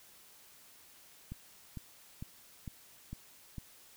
click train, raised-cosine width 5 ms, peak -29 dBFS, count 6, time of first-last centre 1.32-3.582 s, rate 2.21 Hz, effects white hiss -59 dBFS RMS until 3.96 s

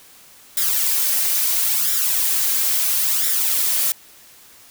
blue noise with flanger, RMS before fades -19 dBFS, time 0.57-3.92 s, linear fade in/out 2 ms, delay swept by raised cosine 0.55 to 3.85 ms, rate 0.74 Hz, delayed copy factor +0.6, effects white hiss -47 dBFS RMS until 4.7 s

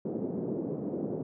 white band-pass noise, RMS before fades -34 dBFS, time 0.05-1.23 s, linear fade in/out 5 ms, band 150 to 420 Hz, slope 24 dB/octave, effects none

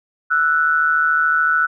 sine tone pair together, 1326.3 / 1480 Hz, E6 / F#6, +10 / 0 cents, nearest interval major second, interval 190 cents, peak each -18 / -15 dBFS, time 0.3-1.67 s, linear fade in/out 20 ms, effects none

